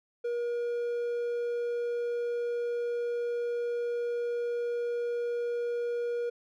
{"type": "tone", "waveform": "triangle", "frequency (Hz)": 476.9, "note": "A#4", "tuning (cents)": 39, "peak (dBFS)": -27, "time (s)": [0.24, 6.3], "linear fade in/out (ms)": 10, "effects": []}